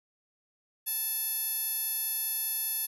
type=tone with band-pass filter; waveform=10% pulse; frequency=875 Hz; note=A5; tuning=10 cents flat; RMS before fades=-32 dBFS; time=0.86-2.87 s; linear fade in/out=20 ms; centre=11000 Hz; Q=8.1; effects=none